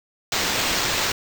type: noise with sample-and-hold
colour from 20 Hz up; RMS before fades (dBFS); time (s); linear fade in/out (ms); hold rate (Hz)
blue; -23; 0.32-1.12; 2; 11025
effects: none